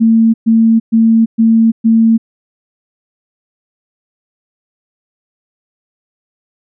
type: tone bursts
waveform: sine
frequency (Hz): 225.6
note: A3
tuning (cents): +44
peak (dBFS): -5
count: 5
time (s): 0-2.18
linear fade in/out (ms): 20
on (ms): 340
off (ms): 120
effects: none